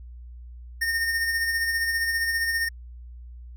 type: tone with tremolo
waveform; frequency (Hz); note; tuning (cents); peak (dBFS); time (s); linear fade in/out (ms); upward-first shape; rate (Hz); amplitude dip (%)
square; 1830; A#6; -32; -22; 0.81-2.69; 10; sine; 15; 40
effects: added 60 Hz sine -39 dBFS peak until 3.56 s